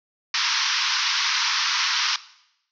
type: band-pass noise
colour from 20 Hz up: white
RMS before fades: -23 dBFS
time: 0.34-2.16 s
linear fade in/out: 2 ms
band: 910 to 5900 Hz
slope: 96 dB/octave
effects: noise-tail reverb RT60 0.8 s tail -18 dB re dry